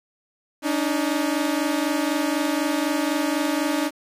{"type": "tone pair together", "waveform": "sawtooth", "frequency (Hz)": [285, 309], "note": ["C#4", "D#4"], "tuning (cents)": [48, -12], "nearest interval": "minor second", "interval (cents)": 140, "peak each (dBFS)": -20, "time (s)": [0.62, 3.91], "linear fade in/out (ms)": 50, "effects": ["resampled to 32000 Hz", "8-bit"]}